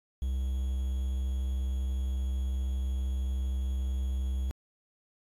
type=tone with quantisation; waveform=triangle; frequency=65.2 Hz; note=C2; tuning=5 cents flat; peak=-26 dBFS; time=0.22-4.51 s; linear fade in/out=0 ms; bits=9; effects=AAC 48 kbps